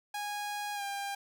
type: tone with pitch glide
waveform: sawtooth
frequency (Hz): 825 to 799.7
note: G#5 to G5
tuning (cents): -12 to +34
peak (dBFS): -31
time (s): 0.14-1.15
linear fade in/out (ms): 5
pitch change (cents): -54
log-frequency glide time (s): 0.74-0.83
effects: none